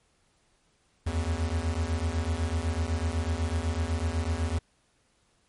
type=beating tone pair; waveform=square; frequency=77.8 / 85.8 Hz; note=D#2 / F2; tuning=0 / -30 cents; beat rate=8 Hz; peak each=-30 dBFS; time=1.06-4.59 s; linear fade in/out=10 ms; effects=pink hiss -68 dBFS RMS until 5.48 s + MP3 48 kbps